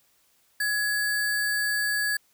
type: tone with sample-and-hold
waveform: sine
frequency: 1682 Hz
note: G#6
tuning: 22 cents sharp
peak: -23 dBFS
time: 0.6-2.17 s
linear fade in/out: 5 ms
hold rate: 6300 Hz
effects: white hiss -65 dBFS RMS until 2.33 s